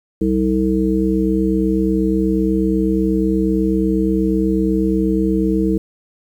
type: harmonic tone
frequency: 64.1 Hz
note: C2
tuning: 35 cents flat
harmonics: 1 / 3 / 5 / 7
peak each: -23 / -18 / -17 / -22 dBFS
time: 0.21-5.78 s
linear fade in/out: 5 ms
effects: 8-bit